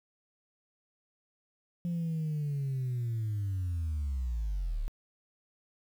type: linear sweep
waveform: sine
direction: down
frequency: 174.8 to 32.7 Hz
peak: -28 dBFS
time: 1.85-4.88 s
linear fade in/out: 0 ms
effects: tanh soft clip ceiling -28 dBFS + 10-bit